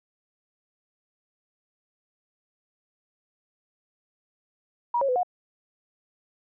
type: tone with pitch steps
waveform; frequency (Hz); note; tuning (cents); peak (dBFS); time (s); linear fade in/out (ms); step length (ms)
sine; 957 / 549 / 503 / 721; A#5 / C#5 / B4 / F#5; +45 / -17 / +32 / -45; -21; 4.94-5.232; 5; 73
effects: none